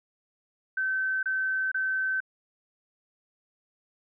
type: tone bursts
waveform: sine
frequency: 1537 Hz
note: G6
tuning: 35 cents flat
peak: -25 dBFS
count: 3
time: 0.77-2.204 s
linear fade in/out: 5 ms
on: 460 ms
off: 27 ms
effects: none